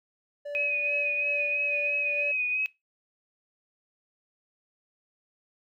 triangle tone with tremolo, 580 Hz, D5, 22 cents flat, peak -30 dBFS, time 0.45-2.32 s, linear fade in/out 10 ms, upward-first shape sine, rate 2.4 Hz, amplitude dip 55%
sine tone with vibrato, 2511 Hz, D#7, 15 cents sharp, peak -25 dBFS, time 0.55-2.66 s, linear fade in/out 0 ms, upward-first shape sine, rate 3 Hz, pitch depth 31 cents each way
effects noise-tail reverb RT60 0.2 s tail -20 dB re dry

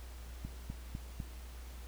click train, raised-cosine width 5 ms, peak -28 dBFS, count 4, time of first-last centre 0.45-1.202 s, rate 3.99 Hz, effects added 60 Hz sine -45 dBFS peak until 1.87 s + pink hiss -56 dBFS RMS until 1.87 s

